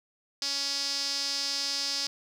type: tone with band-pass filter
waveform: sawtooth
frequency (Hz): 279.7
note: C#4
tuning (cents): +16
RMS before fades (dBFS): -31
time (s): 0.42-2.07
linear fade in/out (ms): 2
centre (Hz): 5000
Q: 5.6
effects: none